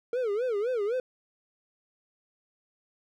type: tone with vibrato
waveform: triangle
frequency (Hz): 454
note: A#4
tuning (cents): -46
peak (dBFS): -24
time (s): 0.13-1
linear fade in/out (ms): 2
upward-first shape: sine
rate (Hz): 3.9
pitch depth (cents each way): 220
effects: none